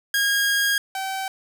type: tone pair in turn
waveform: sawtooth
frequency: 1631 / 769.7 Hz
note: G#6 / G5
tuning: -32 / -32 cents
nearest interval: octave + minor second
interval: 1300 cents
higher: first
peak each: -15 / -22 dBFS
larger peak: first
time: 0.14-0.78 / 0.95-1.28 s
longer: first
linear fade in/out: 2 ms
effects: none